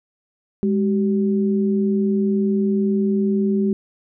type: tone pair together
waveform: sine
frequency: 205 / 382.9 Hz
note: G#3 / G4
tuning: -22 / -41 cents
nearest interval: major seventh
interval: 1081 cents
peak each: -17 / -22 dBFS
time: 0.63-3.73 s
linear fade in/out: 0 ms
effects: none